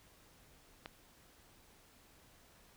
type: click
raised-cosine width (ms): 0.3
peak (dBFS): -28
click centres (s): 0.859
effects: pink hiss -64 dBFS RMS until 2.76 s